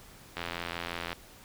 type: click train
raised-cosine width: 0.3 ms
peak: -18 dBFS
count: 66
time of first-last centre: 0.37-1.129 s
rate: 85.6 Hz
effects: pink hiss -53 dBFS RMS until 1.44 s